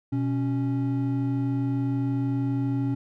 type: tone pair together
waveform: triangle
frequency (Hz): 123.47 / 277.2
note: B2 / C#4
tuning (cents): 0 / 0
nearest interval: octave + major second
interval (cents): 1400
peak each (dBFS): -24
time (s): 0.12-2.95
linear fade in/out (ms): 10
effects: none